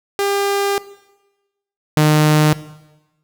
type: tone pair in turn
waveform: sawtooth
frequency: 400 / 152.54 Hz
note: G4 / D#3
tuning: +35 / -34 cents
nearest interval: octave + perfect fourth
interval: 1669 cents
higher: first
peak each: -12 / -6 dBFS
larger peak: second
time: 0.19-0.78 / 1.97-2.53 s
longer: first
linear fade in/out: 0 ms
effects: noise-tail reverb RT60 1.0 s tail -17 dB re dry